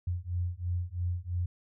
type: beating tone pair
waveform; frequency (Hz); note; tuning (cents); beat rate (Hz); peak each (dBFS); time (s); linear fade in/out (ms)
sine; 87 / 90; F2 / F#2; -6 / -47; 3; -33 / -33; 0.07-1.46; 5
effects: none